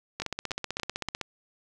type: two click trains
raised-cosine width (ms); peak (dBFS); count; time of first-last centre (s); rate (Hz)
0.2; -16 / -14; 4 / 17; 0.22-1.087 / 0.2-1.213; 3.46 / 15.8
effects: none